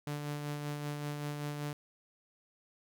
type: tone with tremolo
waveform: sawtooth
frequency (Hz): 146.83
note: D3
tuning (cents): 0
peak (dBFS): -31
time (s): 0.07-1.73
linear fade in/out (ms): 2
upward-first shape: sine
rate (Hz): 5.2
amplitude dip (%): 35
effects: 12-bit